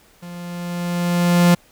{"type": "tone with level ramp", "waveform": "45% pulse", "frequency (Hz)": 174.61, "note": "F3", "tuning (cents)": 0, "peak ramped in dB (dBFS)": [-33, -9], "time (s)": [0.22, 1.55], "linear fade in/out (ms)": 10, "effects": ["pink hiss -53 dBFS RMS until 1.71 s"]}